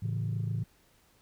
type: chord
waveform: sine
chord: A major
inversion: none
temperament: equal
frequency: 110 / 138.59 / 164.81 Hz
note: A2 / C#3 / E3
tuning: 0 / 0 / 0 cents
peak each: -30 / -35 / -35 dBFS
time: 0.02-0.64 s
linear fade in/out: 10 ms
effects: tanh soft clip ceiling -24 dBFS + pink hiss -65 dBFS RMS until 1.21 s